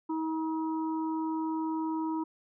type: harmonic tone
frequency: 318.9 Hz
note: D#4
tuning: 43 cents sharp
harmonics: 1 / 3 / 4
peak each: -30 / -36 / -48 dBFS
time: 0.09-2.24 s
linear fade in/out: 10 ms
effects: none